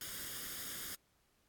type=noise with comb filter; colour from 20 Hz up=white; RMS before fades=-44 dBFS; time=0.01-0.95 s; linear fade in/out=2 ms; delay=0.59 ms; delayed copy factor=+0.65; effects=pink hiss -75 dBFS RMS until 1.48 s + AAC 64 kbps